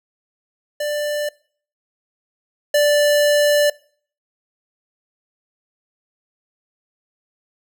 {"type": "tone pair in turn", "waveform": "square", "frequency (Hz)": [591, 586.9], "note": ["D5", "D5"], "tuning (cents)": [11, -1], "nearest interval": "unison", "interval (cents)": 12, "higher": "first", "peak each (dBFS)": [-21, -13], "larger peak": "second", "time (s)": [[0.8, 1.29], [2.74, 3.7]], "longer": "second", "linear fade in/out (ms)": 5, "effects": ["noise-tail reverb RT60 0.5 s tail -23 dB re dry"]}